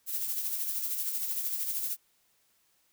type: noise with tremolo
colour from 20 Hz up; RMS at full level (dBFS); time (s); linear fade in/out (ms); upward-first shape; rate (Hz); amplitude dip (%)
violet; -31; 0.06-1.97; 50; sine; 13; 45
effects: white hiss -70 dBFS RMS until 2.92 s